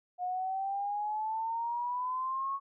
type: exponential sweep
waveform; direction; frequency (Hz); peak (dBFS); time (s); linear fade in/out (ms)
sine; up; 717 to 1108.7; -31; 0.18-2.6; 50
effects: none